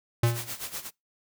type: tone with exponential decay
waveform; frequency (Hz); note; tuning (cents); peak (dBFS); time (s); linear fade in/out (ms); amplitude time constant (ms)
square; 117.6; A#2; +16; -18; 0.23-0.54; 5; 66
type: noise with tremolo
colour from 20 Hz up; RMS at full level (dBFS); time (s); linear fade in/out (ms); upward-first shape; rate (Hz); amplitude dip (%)
white; -34; 0.24-0.91; 50; sine; 8.1; 80
effects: noise-tail reverb RT60 0.2 s tail -26 dB re dry